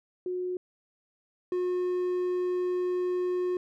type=tone pair in turn; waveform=sine / triangle; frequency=363.2 / 361.1 Hz; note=F#4 / F#4; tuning=-32 / -42 cents; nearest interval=unison; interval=10 cents; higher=first; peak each=-29 / -24 dBFS; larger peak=second; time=0.26-0.57 / 1.52-3.57 s; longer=second; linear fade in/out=2 ms; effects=none